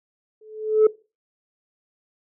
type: tone with exponential growth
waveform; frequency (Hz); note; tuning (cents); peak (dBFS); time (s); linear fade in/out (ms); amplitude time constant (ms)
sine; 432.7; A4; -29; -7; 0.41-0.87; 5; 98
effects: noise-tail reverb RT60 0.3 s tail -21 dB re dry + tanh soft clip ceiling -9 dBFS